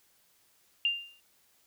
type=tone with exponential decay; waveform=sine; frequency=2794 Hz; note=F7; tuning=in tune; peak=-22 dBFS; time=0.85-1.2 s; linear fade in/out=1 ms; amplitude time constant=74 ms; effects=white hiss -67 dBFS RMS until 1.66 s